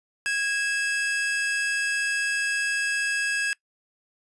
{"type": "tone pair together", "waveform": "45% pulse", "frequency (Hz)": [1647, 2622], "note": ["G#6", "E7"], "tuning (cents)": [-15, -10], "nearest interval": "minor sixth", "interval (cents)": 805, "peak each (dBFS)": [-25, -29], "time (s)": [0.26, 3.53], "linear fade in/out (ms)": 0, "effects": ["noise-tail reverb RT60 0.1 s tail -22 dB re dry", "resampled to 24000 Hz"]}